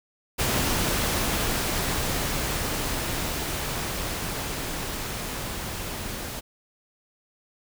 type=noise with level ramp; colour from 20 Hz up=pink; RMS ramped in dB=-24 to -34 dBFS; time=0.38-6.41 s; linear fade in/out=20 ms; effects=none

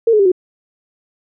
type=tone with pitch steps; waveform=sine; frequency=458.3 / 425.1 / 394.4 / 365.9 Hz; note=A#4 / G#4 / G4 / F#4; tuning=-29 / +40 / +11 / -19 cents; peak=-8 dBFS; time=0.07-0.318 s; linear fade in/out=5 ms; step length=62 ms; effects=none

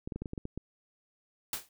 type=clicks; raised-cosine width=3 ms; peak=-24 dBFS; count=9; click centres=0.075 / 0.122 / 0.16 / 0.22 / 0.258 / 0.334 / 0.378 / 0.454 / 0.576 s
type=noise with exponential decay; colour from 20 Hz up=white; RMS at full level=-30 dBFS; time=1.53-1.69 s; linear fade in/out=2 ms; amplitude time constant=33 ms
effects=none

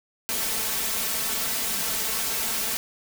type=noise with comb filter; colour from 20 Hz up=white; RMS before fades=-27 dBFS; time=0.29-2.77 s; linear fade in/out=0 ms; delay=4.5 ms; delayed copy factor=+0.75; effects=none

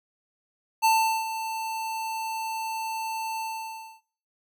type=tone with ADSR envelope; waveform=square; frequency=890 Hz; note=A5; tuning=20 cents sharp; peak=-18 dBFS; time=0.82-4.01 s; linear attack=26 ms; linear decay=400 ms; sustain=-12 dB; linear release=610 ms; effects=noise-tail reverb RT60 0.6 s tail -23 dB re dry

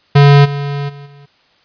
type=tone with level steps; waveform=square; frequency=142.4 Hz; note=C#3; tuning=47 cents sharp; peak=-4 / -18 / -31 / -38 dBFS; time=0.15-1.26 s; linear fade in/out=10 ms; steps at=0.44 / 0.88 / 1.05 s; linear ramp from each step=20 ms; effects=white hiss -53 dBFS RMS until 1.64 s + resampled to 11025 Hz

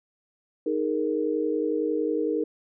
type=chord; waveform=sine; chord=D# suspended fourth; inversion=none; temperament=equal; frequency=311.1 / 415.3 / 466.2 Hz; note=D#4 / G#4 / A#4; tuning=0 / 0 / 0 cents; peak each=-27 / -29 / -27 dBFS; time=0.66-2.44 s; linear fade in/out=5 ms; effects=none

